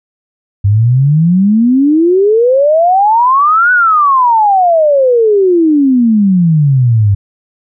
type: exponential two-way sweep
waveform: sine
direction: up then down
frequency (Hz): 97 to 1500 to 97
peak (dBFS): -5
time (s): 0.64-7.15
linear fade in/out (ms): 10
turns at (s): 3.72
effects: none